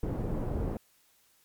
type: low-pass noise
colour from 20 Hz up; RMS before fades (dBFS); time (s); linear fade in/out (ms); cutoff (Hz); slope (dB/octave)
pink; -32; 0.03-0.77; 2; 490; 12
effects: white hiss -66 dBFS RMS until 1.44 s + MP3 96 kbps